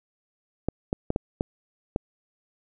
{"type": "clicks", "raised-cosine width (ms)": 2, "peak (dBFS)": -11, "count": 6, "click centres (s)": [0.686, 0.929, 1.104, 1.161, 1.409, 1.961], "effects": []}